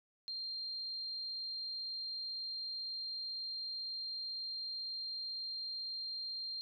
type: tone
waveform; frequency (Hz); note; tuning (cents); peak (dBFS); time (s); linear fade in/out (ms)
sine; 4186; C8; 0; -39; 0.28-6.61; 0
effects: none